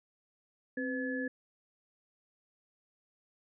sine tone cluster, 261.7 / 502 / 1711 Hz, C4 / B4 / A6, 0 / +28 / -49 cents, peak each -35 / -39 / -38 dBFS, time 0.77-1.28 s, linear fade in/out 5 ms, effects none

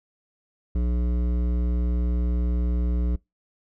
sine tone with hard clipping, 60 Hz, B1, 49 cents flat, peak -23 dBFS, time 0.75-3.16 s, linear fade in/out 5 ms, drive 13 dB, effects noise-tail reverb RT60 0.2 s tail -25 dB re dry

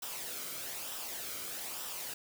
white noise with flanger, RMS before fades -41 dBFS, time 0.02-2.14 s, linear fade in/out 5 ms, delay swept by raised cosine 0.45 to 1.15 ms, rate 1.1 Hz, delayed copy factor -0.5, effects none

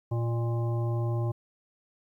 harmonic tone with a mistuned harmonic, 116.54 Hz, A#2, in tune, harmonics 1 / 3 / 5 / 7 / 9, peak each -26 / -36 / -40 / -43 / -45 dBFS, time 0.11-1.32 s, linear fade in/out 10 ms, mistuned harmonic 5, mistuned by +40 cents, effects 11-bit

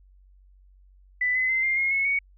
sine tone with pitch steps, 1991 / 2029 / 2068 / 2108 / 2149 / 2190 / 2232 Hz, B6 / B6 / C7 / C7 / C7 / C#7 / C#7, +14 / +46 / -21 / +12 / +46 / -22 / +11 cents, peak -21 dBFS, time 1.21-2.19 s, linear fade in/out 5 ms, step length 140 ms, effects added 47 Hz sine -52 dBFS peak until 2.37 s

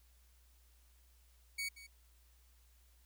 sawtooth tone with echo, 2240 Hz, C#7, 18 cents sharp, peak -34 dBFS, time 1.58-1.69 s, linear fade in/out 10 ms, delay 180 ms, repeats 1, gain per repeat -15 dB, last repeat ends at 1.87 s, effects added 60 Hz sine -64 dBFS peak until 3.05 s + white hiss -72 dBFS RMS until 3.05 s

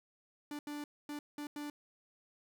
45% pulse tone bursts at uneven times, 293.7 Hz, D4, in tune, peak -40 dBFS, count 5, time 0.51-0.59 / 0.67-0.84 / 1.09-1.19 / 1.38-1.47 / 1.56-1.7 s, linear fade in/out 2 ms, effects none

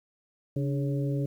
harmonic tone with a mistuned harmonic, 138.5 Hz, C#3, 1 cent flat, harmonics 1 / 2 / 3 / 4, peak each -27 / -33 / -37 / -39 dBFS, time 0.56-1.26 s, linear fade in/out 5 ms, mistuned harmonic 2, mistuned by +79 cents, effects 10-bit

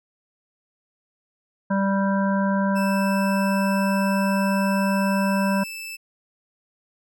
harmonic tone, 196 Hz, G3, in tune, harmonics 1 / 3 / 5 / 7 / 8, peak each -20 / -27 / -27 / -38 / -31 dBFS, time 1.7-5.64 s, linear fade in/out 10 ms
sawtooth tone, 2637 Hz, E7, in tune, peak -29 dBFS, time 2.75-5.97 s, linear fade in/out 20 ms
effects none

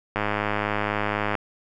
click train, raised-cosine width 0.5 ms, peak -9 dBFS, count 125, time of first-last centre 0.16-1.352 s, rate 104 Hz, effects none

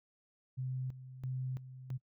sine tone with tremolo, 129.2 Hz, C3, 21 cents flat, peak -35 dBFS, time 0.57-1.98 s, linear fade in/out 20 ms, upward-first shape square, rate 1.5 Hz, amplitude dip 75%, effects noise-tail reverb RT60 0.1 s tail -21 dB re dry

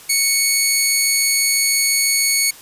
10% pulse tone, 2217 Hz, C#7, in tune, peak -5 dBFS, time 0.09-2.51 s, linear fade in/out 10 ms, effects white hiss -41 dBFS RMS until 2.61 s + resampled to 32000 Hz

